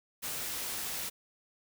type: noise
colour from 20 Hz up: white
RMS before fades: -37 dBFS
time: 0.22-1.1 s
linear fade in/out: 20 ms
effects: none